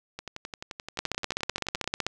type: two click trains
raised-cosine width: 0.2 ms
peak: -10 / -19 dBFS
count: 18 / 20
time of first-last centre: 0.99-2.066 / 0.19-1.842 s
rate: 15.8 / 11.5 Hz
effects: none